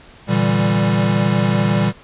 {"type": "chord", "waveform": "square", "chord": "E half-diminished seventh", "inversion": "second", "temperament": "equal", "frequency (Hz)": [116.54, 146.83, 164.81, 196], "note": ["Bb2", "D3", "E3", "G3"], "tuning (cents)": [0, 0, 0, 0], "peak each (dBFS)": [-20, -23, -22, -18], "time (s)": [0.27, 1.93], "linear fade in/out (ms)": 50, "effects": ["pink hiss -44 dBFS RMS until 2.03 s", "resampled to 8000 Hz"]}